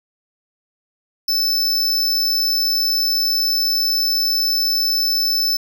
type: tone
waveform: square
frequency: 5274 Hz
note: E8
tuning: in tune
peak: -16 dBFS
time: 1.28-5.57 s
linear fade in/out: 5 ms
effects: none